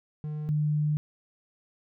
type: tone pair in turn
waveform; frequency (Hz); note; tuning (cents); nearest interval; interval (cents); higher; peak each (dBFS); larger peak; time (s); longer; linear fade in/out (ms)
triangle / sine; 151.5 / 150.28; D#3 / D3; -46 / +40; unison; 14; first; -29 / -23; second; 0.24-0.49 / 0.49-0.97; second; 0
effects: none